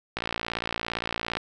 click train, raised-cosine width 0.3 ms, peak -12 dBFS, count 70, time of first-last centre 0.17-1.37 s, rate 57.5 Hz, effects none

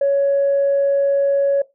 sine tone, 558 Hz, C#5, 11 cents sharp, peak -12 dBFS, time 0.01-1.62 s, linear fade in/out 5 ms, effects noise-tail reverb RT60 0.2 s tail -18 dB re dry + tanh soft clip ceiling -10 dBFS

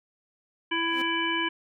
harmonic tone, 332.1 Hz, E4, 13 cents sharp, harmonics 1 / 3 / 5 / 7 / 9, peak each -31 / -31 / -31 / -31 / -31 dBFS, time 0.71-1.49 s, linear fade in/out 10 ms
sawtooth tone with exponential growth, 262 Hz, C4, 2 cents sharp, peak -30 dBFS, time 0.8-1.02 s, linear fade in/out 5 ms, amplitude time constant 46 ms
effects none

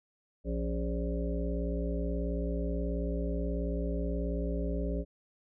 harmonic tone with a mistuned harmonic, 58.5 Hz, A#1, 7 cents sharp, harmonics 1 / 3 / 5 / 7 / 9 / 10, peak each -32 / -37 / -39 / -40 / -42 / -42 dBFS, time 0.44-5.05 s, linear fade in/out 50 ms, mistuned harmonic 5, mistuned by -94 cents, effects none

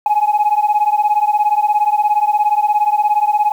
sine beating tone pair, 830.6 / 847.6 Hz, G#5 / G#5, 0 / +35 cents, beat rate 17 Hz, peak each -13 dBFS, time 0.06-3.52 s, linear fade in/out 2 ms, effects tanh soft clip ceiling -7 dBFS + 7-bit

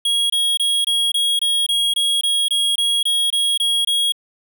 square tone bursts, 3300 Hz, G#7, 12 cents flat, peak -16 dBFS, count 15, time 0.05-4.122 s, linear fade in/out 5 ms, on 250 ms, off 23 ms, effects none

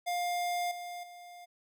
square tone with level steps, 705 Hz, F5, 16 cents sharp, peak -31 / -40 / -48 dBFS, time 0.06-1.46 s, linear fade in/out 20 ms, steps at 0.71 / 1.03 s, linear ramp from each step 5 ms, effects none

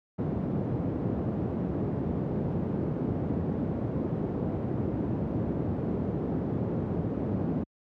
pink band-pass noise, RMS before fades -30 dBFS, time 0.18-7.64 s, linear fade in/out 10 ms, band 110 to 360 Hz, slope 12 dB/octave, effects high-pass 60 Hz 12 dB/octave

